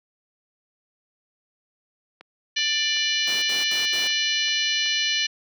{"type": "click train", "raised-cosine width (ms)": 0.3, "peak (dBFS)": -26, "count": 8, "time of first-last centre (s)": [2.21, 4.862], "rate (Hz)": 2.64}
{"type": "harmonic tone", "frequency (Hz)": 590, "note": "D5", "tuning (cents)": 8, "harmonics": [3, 4, 5, 6, 7, 8, 9, 10], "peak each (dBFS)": [-30, -28, -25, -33, -27, -38, -36, -32], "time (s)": [2.56, 5.27], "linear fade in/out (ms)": 10}
{"type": "noise bursts", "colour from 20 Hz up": "pink", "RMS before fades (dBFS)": -36, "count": 4, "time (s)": [3.27, 4.077], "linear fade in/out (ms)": 5, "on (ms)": 150, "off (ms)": 69}
{"effects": ["high-pass 300 Hz 12 dB/octave"]}